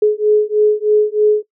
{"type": "beating tone pair", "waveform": "sine", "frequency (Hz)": [421.7, 424.9], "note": ["G#4", "G#4"], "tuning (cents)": [26, 40], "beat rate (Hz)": 3.2, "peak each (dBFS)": -13, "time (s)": [0.02, 1.43], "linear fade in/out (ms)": 5, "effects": ["noise-tail reverb RT60 0.1 s tail -20 dB re dry"]}